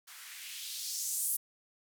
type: noise with band-pass filter sweep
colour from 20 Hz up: violet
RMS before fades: -38 dBFS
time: 0.07-1.37 s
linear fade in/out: 10 ms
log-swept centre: 1200 to 11000 Hz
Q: 1.8
effects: none